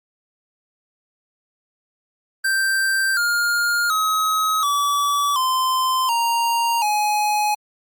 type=tone with pitch steps; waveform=square; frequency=1568 / 1413.2 / 1273.6 / 1147.8 / 1034.5 / 932.3 / 840.3 Hz; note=G6 / F6 / D#6 / D6 / C6 / A#5 / G#5; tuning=0 / +20 / +40 / -40 / -20 / 0 / +20 cents; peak=-18 dBFS; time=2.44-7.55 s; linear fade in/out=10 ms; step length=730 ms; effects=Opus 48 kbps